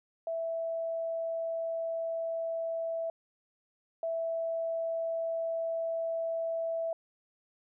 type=tone pair in turn; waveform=sine; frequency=659.3 / 659.3 Hz; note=E5 / E5; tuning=0 / 0 cents; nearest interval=unison; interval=0 cents; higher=neither; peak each=-31 / -30 dBFS; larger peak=second; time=0.27-3.1 / 4.03-6.93 s; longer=second; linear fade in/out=2 ms; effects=none